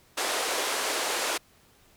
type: band-pass noise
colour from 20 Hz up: pink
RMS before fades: -29 dBFS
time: 0.17-1.38 s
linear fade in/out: 10 ms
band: 400 to 11000 Hz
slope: 24 dB/octave
effects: pink hiss -60 dBFS RMS until 1.96 s